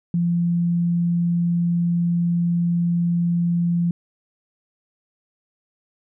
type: tone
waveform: sine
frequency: 172 Hz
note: F3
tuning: 26 cents flat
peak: -17 dBFS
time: 0.14-3.91 s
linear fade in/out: 2 ms
effects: none